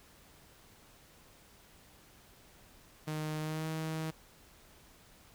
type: tone with pitch glide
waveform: sawtooth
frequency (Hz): 154.4 to 158.74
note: D#3 to D#3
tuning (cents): -13 to +35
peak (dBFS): -31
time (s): 3.07-4.11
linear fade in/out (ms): 10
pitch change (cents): +48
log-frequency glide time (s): 3.4-3.68
effects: pink hiss -60 dBFS RMS until 5.34 s